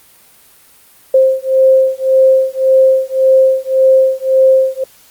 sine beating tone pair, 526 / 527.8 Hz, C5 / C5, +9 / +15 cents, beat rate 1.8 Hz, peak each -10 dBFS, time 1.14-4.84 s, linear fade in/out 5 ms, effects white hiss -45 dBFS RMS until 5.1 s + Opus 32 kbps

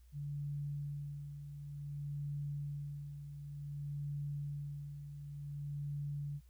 sine tone with tremolo, 144.3 Hz, D3, 30 cents flat, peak -37 dBFS, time 0.12-6.41 s, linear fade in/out 50 ms, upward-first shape sine, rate 0.55 Hz, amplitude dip 60%, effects added 60 Hz sine -58 dBFS peak until 6.49 s + white hiss -75 dBFS RMS until 6.49 s

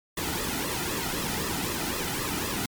pink noise with flanger, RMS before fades -30 dBFS, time 0.17-2.66 s, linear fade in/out 5 ms, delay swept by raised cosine 1.3 to 1.85 ms, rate 3.9 Hz, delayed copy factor -0.65, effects MP3 96 kbps

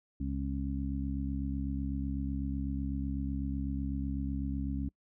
harmonic tone, 68 Hz, C#2, 33 cents flat, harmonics 1 / 2 / 3 / 4, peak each -35 / -40 / -39 / -37 dBFS, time 0.2-4.89 s, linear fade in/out 5 ms, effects noise-tail reverb RT60 0.1 s tail -25 dB re dry

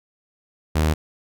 sawtooth tone, 77.78 Hz, D#2, in tune, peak -13 dBFS, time 0.75-0.94 s, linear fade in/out 10 ms, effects none

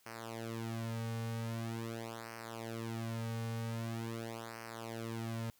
sawtooth tone with flanger, 114.3 Hz, A#2, 34 cents flat, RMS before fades -41 dBFS, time 0.06-5.5 s, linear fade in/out 0 ms, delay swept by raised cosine 0.27 to 3.07 ms, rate 0.44 Hz, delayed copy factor -1, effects white hiss -69 dBFS RMS until 5.59 s

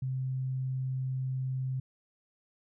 sine tone, 130.6 Hz, C3, 3 cents flat, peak -30 dBFS, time 0.02-1.8 s, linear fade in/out 5 ms, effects none

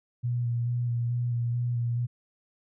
sine tone with vibrato, 120 Hz, B2, 49 cents flat, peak -25 dBFS, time 0.23-2.07 s, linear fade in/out 20 ms, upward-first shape square, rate 2.3 Hz, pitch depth 18 cents each way, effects none

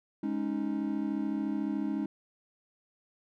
triangle chord, Ab suspended fourth, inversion none, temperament equal, 207.7 / 277.2 / 311.1 Hz, Ab3 / Db4 / Eb4, 0 / 0 / 0 cents, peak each -32 dBFS, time 0.23-2.06 s, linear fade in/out 5 ms, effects none

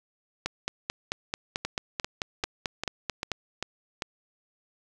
two click trains, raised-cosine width 0.2 ms, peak -13 / -11 dBFS, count 7 / 14, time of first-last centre 1.65-4.022 / 0.46-3.317 s, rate 2.53 / 4.55 Hz, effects none

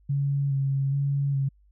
sine tone with vibrato, 138.59 Hz, C#3, in tune, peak -22 dBFS, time 0.09-1.49 s, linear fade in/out 10 ms, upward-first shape square, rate 1.2 Hz, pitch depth 21 cents each way, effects added 50 Hz sine -56 dBFS peak until 1.71 s

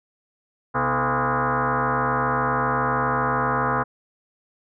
sine tone with frequency modulation, 130.81 Hz, C3, in tune, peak -19 dBFS, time 0.74-3.84 s, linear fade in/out 20 ms, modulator 189 Hz, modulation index 7.3, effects none

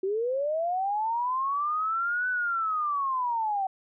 sine linear two-way sweep, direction up then down, 370 to 1507 to 753 Hz, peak -25 dBFS, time 0.03-3.67 s, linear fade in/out 5 ms, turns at 2.29 s, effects none

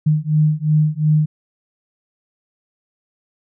sine beating tone pair, 151.8 / 154.6 Hz, D#3 / D#3, -42 / -11 cents, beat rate 2.8 Hz, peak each -16 dBFS, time 0.06-1.26 s, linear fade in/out 10 ms, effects none

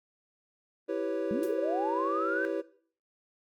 triangle chord, C# half-diminished seventh, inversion first, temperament equal, 329.6 / 392 / 493.9 / 554.4 Hz, E4 / G4 / B4 / C#5, 0 / 0 / 0 / 0 cents, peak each -33 dBFS, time 0.88-2.62 s, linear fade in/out 20 ms
sine linear sweep, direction up, 189.7 to 1568 Hz, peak -30 dBFS, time 1.31-2.45 s, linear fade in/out 0 ms
blue noise with exponential decay, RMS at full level -42 dBFS, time 1.43-1.58 s, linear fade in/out 1 ms, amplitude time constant 32 ms
effects noise-tail reverb RT60 0.5 s tail -18 dB re dry + AAC 64 kbps

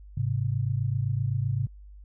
sine tone pair together, 105.31 / 133.1 Hz, G#2 / C3, +25 / +30 cents, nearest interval major third, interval 405 cents, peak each -27 dBFS, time 0.17-1.67 s, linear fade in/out 5 ms, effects added 50 Hz sine -44 dBFS peak until 2.04 s

